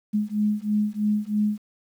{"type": "beating tone pair", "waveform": "sine", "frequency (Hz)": [208.6, 211.7], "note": ["G#3", "G#3"], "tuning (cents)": [8, 33], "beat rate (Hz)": 3.1, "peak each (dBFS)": [-24, -24], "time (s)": [0.13, 1.59], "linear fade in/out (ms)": 20, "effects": ["9-bit"]}